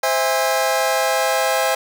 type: chord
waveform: sawtooth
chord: C augmented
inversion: none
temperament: just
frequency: 523.3 / 654.1 / 817.6 Hz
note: C5 / E5 / G#5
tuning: 0 / -14 / -27 cents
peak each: -17 dBFS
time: 0.03-1.75 s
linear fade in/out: 5 ms
effects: none